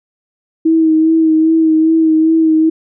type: tone with vibrato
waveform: sine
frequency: 319.8 Hz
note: D#4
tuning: 48 cents sharp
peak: -7 dBFS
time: 0.65-2.7 s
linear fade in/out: 10 ms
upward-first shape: sine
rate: 2.5 Hz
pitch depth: 27 cents each way
effects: none